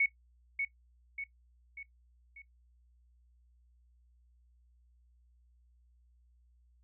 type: tone with echo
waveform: sine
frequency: 2217 Hz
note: C#7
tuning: in tune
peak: -24 dBFS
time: 0-0.06 s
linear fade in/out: 5 ms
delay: 590 ms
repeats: 4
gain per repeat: -6 dB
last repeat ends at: 2.42 s
effects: noise-tail reverb RT60 0.1 s tail -17 dB re dry + added 60 Hz sine -63 dBFS peak until 6.83 s